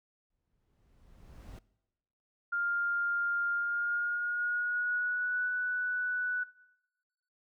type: noise with exponential growth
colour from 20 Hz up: brown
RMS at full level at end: -44 dBFS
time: 0.3-1.59 s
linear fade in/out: 5 ms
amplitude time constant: 280 ms
type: tone with pitch glide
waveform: sine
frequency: 1402 to 1483.7 Hz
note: F6 to F#6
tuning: +6 to +4 cents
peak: -29 dBFS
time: 2.52-6.44 s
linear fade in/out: 10 ms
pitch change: +98 cents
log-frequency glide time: 3.52-5.47 s
effects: noise-tail reverb RT60 1.0 s tail -21 dB re dry